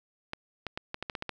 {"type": "clicks", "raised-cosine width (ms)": 0.3, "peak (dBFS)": -18, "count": 9, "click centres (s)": [0.334, 0.667, 0.775, 0.944, 1.026, 1.098, 1.152, 1.224, 1.293], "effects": []}